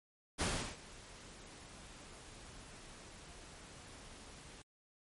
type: noise with ADSR envelope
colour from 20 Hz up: pink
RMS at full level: -34 dBFS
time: 0.38-4.62 s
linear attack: 31 ms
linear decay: 350 ms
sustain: -20 dB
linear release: 4 ms
effects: MP3 48 kbps